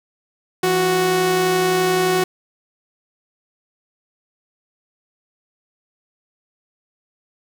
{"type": "tone pair together", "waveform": "sawtooth", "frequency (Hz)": [168.93, 369.5], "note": ["E3", "F#4"], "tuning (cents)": [43, -2], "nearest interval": "octave + major second", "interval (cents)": 1355, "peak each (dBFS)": [-21, -12], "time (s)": [0.63, 2.24], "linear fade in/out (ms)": 5, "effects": []}